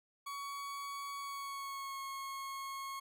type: tone with pitch glide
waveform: 40% pulse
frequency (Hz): 1124 to 1090.1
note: C#6 to C#6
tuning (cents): +24 to -29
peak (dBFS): -40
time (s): 0.26-3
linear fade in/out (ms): 10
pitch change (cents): -53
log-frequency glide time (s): 1.17-2.01
effects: none